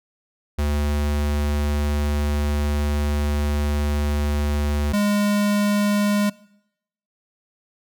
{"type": "tone pair in turn", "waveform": "square", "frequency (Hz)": [73.42, 205.6], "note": ["D2", "G#3"], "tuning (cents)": [0, -17], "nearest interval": "octave + tritone", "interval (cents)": 1783, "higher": "second", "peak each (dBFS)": [-20, -18], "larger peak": "second", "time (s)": [[0.58, 4.93], [4.93, 6.3]], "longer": "first", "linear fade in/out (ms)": 10, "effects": ["noise-tail reverb RT60 0.8 s tail -22 dB re dry"]}